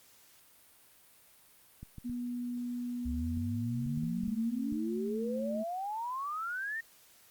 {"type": "clicks", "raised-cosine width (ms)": 5, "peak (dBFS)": -32, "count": 10, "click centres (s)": [1.83, 1.983, 2.097, 3.373, 3.863, 3.977, 4.036, 4.236, 4.279, 4.725]}
{"type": "tone with pitch glide", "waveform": "sine", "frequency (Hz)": [243.4, 221.9], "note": ["B3", "A3"], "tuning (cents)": [-25, 15], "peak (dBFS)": -34, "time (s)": [2.04, 5.64], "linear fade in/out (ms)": 20, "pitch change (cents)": -160, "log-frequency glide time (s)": [3.17, 5]}
{"type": "exponential sweep", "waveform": "sine", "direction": "up", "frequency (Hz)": [67, 1864.7], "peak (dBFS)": -34, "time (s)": [3.05, 6.81], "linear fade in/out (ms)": 10}
{"effects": ["white hiss -61 dBFS RMS until 7.3 s", "Opus 48 kbps"]}